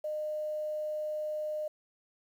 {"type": "tone with quantisation", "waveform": "sine", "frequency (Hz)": 610, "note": "D#5", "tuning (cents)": -34, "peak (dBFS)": -32, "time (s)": [0.04, 1.68], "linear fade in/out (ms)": 5, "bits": 10, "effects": []}